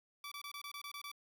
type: tone bursts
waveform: 15% pulse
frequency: 1155 Hz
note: D6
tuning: 29 cents flat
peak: -38 dBFS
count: 9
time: 0.24-1.116 s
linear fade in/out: 2 ms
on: 76 ms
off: 24 ms
effects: none